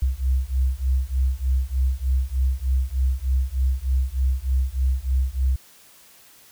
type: beating tone pair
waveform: sine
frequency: 63.6 / 66.9 Hz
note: C2 / C2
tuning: -48 / +39 cents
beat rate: 3.3 Hz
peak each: -22 dBFS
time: 0.02-5.56 s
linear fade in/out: 5 ms
effects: white hiss -51 dBFS RMS until 6.51 s